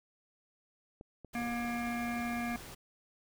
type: clicks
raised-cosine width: 2 ms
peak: -34 dBFS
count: 4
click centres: 1.011 / 1.247 / 1.419 / 1.648 s
type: noise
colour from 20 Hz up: pink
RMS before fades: -48 dBFS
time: 1.33-2.75 s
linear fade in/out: 10 ms
type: harmonic tone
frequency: 237.7 Hz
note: A#3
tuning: 34 cents sharp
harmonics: 1 / 3 / 5 / 7 / 9 / 10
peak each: -35 / -40 / -46 / -44 / -46 / -46 dBFS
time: 1.35-2.56 s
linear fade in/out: 0 ms
effects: none